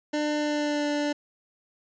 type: tone with pitch glide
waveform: 25% pulse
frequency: 299.1 to 293.3 Hz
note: D4 to D4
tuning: +32 to -2 cents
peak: -21 dBFS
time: 0.13-1.13 s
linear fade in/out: 10 ms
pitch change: -34 cents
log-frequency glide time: 0.34-0.87 s
effects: resampled to 16000 Hz